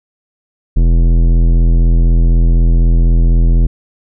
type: tone with tanh clipping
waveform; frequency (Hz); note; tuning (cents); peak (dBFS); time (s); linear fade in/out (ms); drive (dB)
sine; 42.02; E1; +34; -8; 0.76-3.67; 10; 15
effects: none